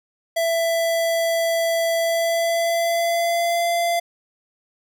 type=tone with pitch glide; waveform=square; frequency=665 to 685.7 Hz; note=E5 to F5; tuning=+15 to -32 cents; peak=-19 dBFS; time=0.36-4 s; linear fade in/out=10 ms; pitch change=+53 cents; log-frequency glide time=1.98-3.66 s; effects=none